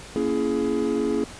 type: chord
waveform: triangle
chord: A# half-diminished seventh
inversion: none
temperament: just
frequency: 233.1 / 279.7 / 335.6 / 419.5 Hz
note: A#3 / C#4 / E4 / G#4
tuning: 0 / +16 / +31 / +17 cents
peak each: -26 / -25 / -26 / -23 dBFS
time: 0.16-1.24 s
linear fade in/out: 0 ms
effects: pink hiss -41 dBFS RMS until 1.39 s + resampled to 22050 Hz